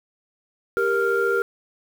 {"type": "tone cluster", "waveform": "sine", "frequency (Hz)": [394.8, 469.3, 1394], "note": ["G4", "A#4", "F6"], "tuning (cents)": [12, 12, -4], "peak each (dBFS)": -22, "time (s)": [0.77, 1.42], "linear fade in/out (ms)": 0, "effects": ["tanh soft clip ceiling -11 dBFS", "7-bit"]}